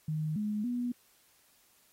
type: tone with pitch steps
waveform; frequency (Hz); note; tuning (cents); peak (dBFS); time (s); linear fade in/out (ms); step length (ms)
sine; 154.8 / 210.3 / 243.8; D#3 / G#3 / B3; -9 / +22 / -22; -30; 0.08-0.92; 5; 280
effects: white hiss -66 dBFS RMS until 1.92 s + AAC 48 kbps